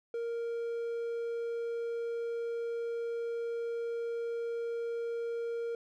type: tone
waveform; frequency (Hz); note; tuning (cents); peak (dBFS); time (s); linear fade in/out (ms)
triangle; 466.2; A#4; 0; -31; 0.14-5.75; 2
effects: none